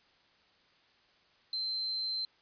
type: tone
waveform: sine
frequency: 4107 Hz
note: C8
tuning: 33 cents flat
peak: -32 dBFS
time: 1.53-2.25 s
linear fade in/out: 2 ms
effects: white hiss -66 dBFS RMS until 2.41 s + resampled to 11025 Hz